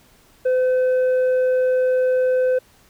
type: tone with tanh clipping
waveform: sine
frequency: 510 Hz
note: C5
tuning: 44 cents flat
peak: -16 dBFS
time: 0.45-2.59 s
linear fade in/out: 10 ms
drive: 4 dB
effects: pink hiss -54 dBFS RMS until 2.89 s